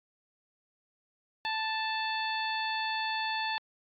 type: harmonic tone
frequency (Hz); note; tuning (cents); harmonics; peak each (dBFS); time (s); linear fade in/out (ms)
880; A5; 0; 1 / 2 / 3 / 4 / 5; -33 / -36 / -38 / -39 / -40; 1.45-3.58; 0
effects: AAC 48 kbps